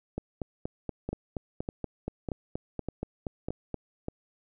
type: two click trains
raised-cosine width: 2 ms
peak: -19 / -19 dBFS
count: 16 / 6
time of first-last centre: 0.18-3.743 / 1.09-4.084 s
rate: 4.21 / 1.67 Hz
effects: none